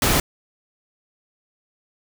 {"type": "noise", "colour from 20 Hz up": "pink", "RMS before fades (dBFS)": -18, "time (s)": [0.02, 0.2], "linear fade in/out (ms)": 2, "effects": []}